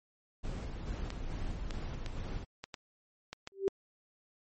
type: noise with tremolo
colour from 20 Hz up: brown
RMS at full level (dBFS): -37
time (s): 0.43-2.45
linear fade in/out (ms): 20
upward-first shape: square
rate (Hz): 2.3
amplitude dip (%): 30
type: clicks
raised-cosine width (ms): 0.2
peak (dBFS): -23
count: 7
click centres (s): 1.104 / 1.708 / 2.062 / 2.64 / 2.742 / 3.33 / 3.474
type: tone with exponential growth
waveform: sine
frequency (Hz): 390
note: G4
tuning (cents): -9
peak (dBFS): -22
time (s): 3.52-3.68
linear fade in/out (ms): 0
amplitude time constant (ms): 34
effects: MP3 32 kbps